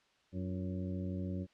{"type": "harmonic tone with a mistuned harmonic", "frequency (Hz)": 92.7, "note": "F#2", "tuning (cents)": 4, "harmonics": [1, 2, 3, 4, 5, 6], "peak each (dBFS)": [-39, -39, -44, -48, -55, -50], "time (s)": [0.32, 1.47], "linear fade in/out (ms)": 50, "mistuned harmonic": 4, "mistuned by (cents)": -78, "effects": ["white hiss -70 dBFS RMS until 1.53 s", "low-pass 4000 Hz 12 dB/octave"]}